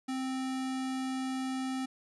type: tone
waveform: square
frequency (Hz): 261.6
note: C4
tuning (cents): 0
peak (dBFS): -33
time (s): 0.08-1.86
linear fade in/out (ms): 10
effects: resampled to 24000 Hz + 12-bit